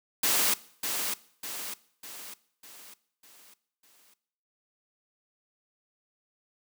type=noise with echo; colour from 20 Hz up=white; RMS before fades=-25 dBFS; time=0.23-0.54 s; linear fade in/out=5 ms; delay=600 ms; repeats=6; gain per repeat=-6 dB; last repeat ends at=4.14 s; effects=noise-tail reverb RT60 0.7 s tail -20 dB re dry + high-pass 200 Hz 12 dB/octave